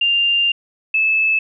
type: tone pair in turn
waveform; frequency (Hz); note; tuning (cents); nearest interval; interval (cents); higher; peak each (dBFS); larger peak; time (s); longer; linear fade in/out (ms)
sine; 2794 / 2613; F7 / E7; 0 / -16; minor second; 116; first; -13; neither; 0.01-0.52 / 0.94-1.39; first; 5
effects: none